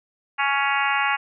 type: harmonic tone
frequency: 278.6 Hz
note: C#4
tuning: 9 cents sharp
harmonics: 3 / 4 / 5 / 6 / 7 / 8 / 9 / 10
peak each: -25 / -26 / -27 / -28 / -28 / -29 / -30 / -30 dBFS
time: 0.38-1.17 s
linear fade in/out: 20 ms
effects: none